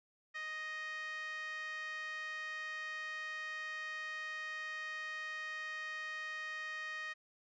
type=tone with band-pass filter; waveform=5% pulse; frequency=623 Hz; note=D#5; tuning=2 cents sharp; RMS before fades=-43 dBFS; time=0.34-7.14 s; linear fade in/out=20 ms; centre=1700 Hz; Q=5.4; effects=resampled to 16000 Hz

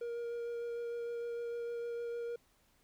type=tone with vibrato; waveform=triangle; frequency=471.3 Hz; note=A#4; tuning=19 cents sharp; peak=-35 dBFS; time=0.01-2.36 s; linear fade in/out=5 ms; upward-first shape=sine; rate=6.6 Hz; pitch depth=10 cents each way; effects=pink hiss -71 dBFS RMS until 2.83 s

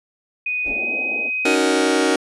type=tone with pitch glide; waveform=sine; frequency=2489 to 2516 Hz; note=D#7 to D#7; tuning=0 to +19 cents; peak=-20 dBFS; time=0.46-1.55 s; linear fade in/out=5 ms; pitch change=+19 cents; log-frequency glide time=0.75-0.9 s
type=band-pass noise; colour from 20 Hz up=pink; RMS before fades=-33 dBFS; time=0.64-1.31 s; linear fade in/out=50 ms; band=220 to 820 Hz; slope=96 dB/octave
type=noise with exponential decay; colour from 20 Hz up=brown; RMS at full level=-37 dBFS; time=0.66-1.02 s; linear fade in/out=2 ms; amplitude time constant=78 ms
type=chord; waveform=sawtooth; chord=D# minor seventh; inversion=third; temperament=just; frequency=280 / 311.1 / 373.4 / 466.7 Hz; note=C#4 / D#4 / F#4 / A#4; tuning=+18 / 0 / +16 / +2 cents; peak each=-17 dBFS; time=1.45-2.16 s; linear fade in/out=5 ms
effects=resampled to 24000 Hz

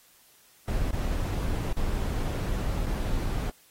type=noise with dropouts; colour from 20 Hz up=brown; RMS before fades=-28 dBFS; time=0.68-3.5 s; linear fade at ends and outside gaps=2 ms; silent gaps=0.909-0.929 / 1.729-1.767 / 2.86-2.866 s; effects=white hiss -59 dBFS RMS until 3.7 s + AAC 48 kbps

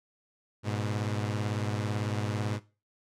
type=beating tone pair; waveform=sawtooth; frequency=103.83 / 121.83 Hz; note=G#2 / B2; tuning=0 / -23 cents; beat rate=18 Hz; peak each=-27 / -31 dBFS; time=0.63-2.6 s; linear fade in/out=50 ms; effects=noise-tail reverb RT60 0.3 s tail -17 dB re dry + low-pass 8000 Hz 12 dB/octave

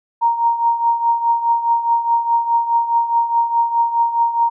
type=tone with tremolo; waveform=sine; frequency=932.3 Hz; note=A#5; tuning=in tune; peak=-10 dBFS; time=0.21-4.5 s; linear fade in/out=20 ms; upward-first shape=triangle; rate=4.8 Hz; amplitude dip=75%; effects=none

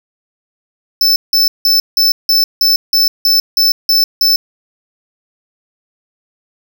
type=tone bursts; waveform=square; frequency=5280 Hz; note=E8; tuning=2 cents sharp; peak=-8 dBFS; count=11; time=1.01-4.36 s; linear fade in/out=2 ms; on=150 ms; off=170 ms; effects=none

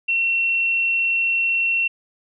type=tone; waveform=sine; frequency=2718 Hz; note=F7; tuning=48 cents flat; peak=-17 dBFS; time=0.08-1.88 s; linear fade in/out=10 ms; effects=none

